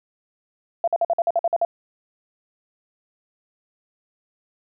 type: tone bursts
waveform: sine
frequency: 679 Hz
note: F5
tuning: 49 cents flat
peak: -16 dBFS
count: 10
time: 0.84-1.65 s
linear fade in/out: 2 ms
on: 36 ms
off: 50 ms
effects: none